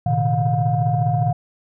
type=tone cluster; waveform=sine; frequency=112.5 / 127.2 / 152.1 / 713 Hz; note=A2 / C3 / D#3 / F5; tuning=+39 / -48 / -39 / +36 cents; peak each=-21 dBFS; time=0.06-1.33 s; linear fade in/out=5 ms; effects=tanh soft clip ceiling -8 dBFS